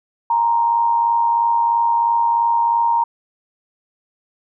sine tone with amplitude modulation, 932.3 Hz, A#5, in tune, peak -11 dBFS, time 0.3-3.04 s, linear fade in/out 5 ms, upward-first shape sine, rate 103 Hz, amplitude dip 50%, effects none

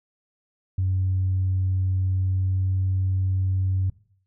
sine tone with pitch glide, 93.7 to 94.3 Hz, F#2 to F#2, +22 to +33 cents, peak -19 dBFS, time 0.78-3.9 s, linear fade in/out 5 ms, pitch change +11 cents, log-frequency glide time 2.07-2.75 s, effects noise-tail reverb RT60 0.6 s tail -21 dB re dry + tanh soft clip ceiling -16 dBFS

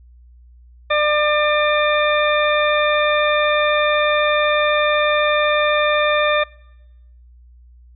harmonic tone, 598 Hz, D5, 31 cents sharp, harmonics 1 / 2 / 3 / 4 / 6, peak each -17 / -20 / -22 / -23 / -25 dBFS, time 0.9-6.44 s, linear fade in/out 10 ms, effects noise-tail reverb RT60 1.0 s tail -25 dB re dry + added 60 Hz sine -43 dBFS peak until 7.95 s

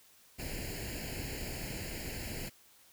pink noise with comb filter, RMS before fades -40 dBFS, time 0.38-2.5 s, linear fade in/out 20 ms, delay 0.42 ms, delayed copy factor +0.85, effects white hiss -62 dBFS RMS until 2.92 s

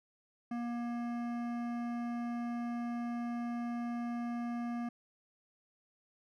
sine tone with hard clipping, 237.8 Hz, A#3, 35 cents sharp, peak -37 dBFS, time 0.51-4.89 s, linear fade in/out 5 ms, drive 14 dB, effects none

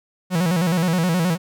45% pulse tone with vibrato, 173 Hz, F3, 16 cents flat, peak -17 dBFS, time 0.3-1.38 s, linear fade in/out 50 ms, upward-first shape square, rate 9.5 Hz, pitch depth 100 cents each way, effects none

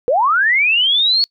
sine linear sweep, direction up, 456.7 to 4435 Hz, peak -11 dBFS, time 0.08-1.24 s, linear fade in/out 0 ms, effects noise-tail reverb RT60 0.1 s tail -26 dB re dry

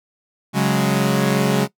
sawtooth chord, C# suspended fourth, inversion none, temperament equal, 138.59 / 185 / 207.7 Hz, C#3 / F#3 / G#3, 0 / 0 / 0 cents, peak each -16 dBFS, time 0.53-1.68 s, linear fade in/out 50 ms, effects noise-tail reverb RT60 0.1 s tail -20 dB re dry

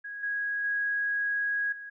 sine tone with level steps, 1653 Hz, G#6, 9 cents flat, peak -36 / -28 / -26 / -39 dBFS, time 0.04-1.9 s, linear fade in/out 10 ms, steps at 0.23 / 0.64 / 1.72 s, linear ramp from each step 5 ms, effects none

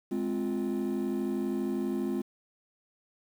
triangle chord, F minor, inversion first, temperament just, 209.5 / 261.9 / 349.2 Hz, Ab3 / C4 / F4, +15 / +2 / 0 cents, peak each -30 dBFS, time 0.11-2.22 s, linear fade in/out 10 ms, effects tanh soft clip ceiling -22 dBFS + 9-bit

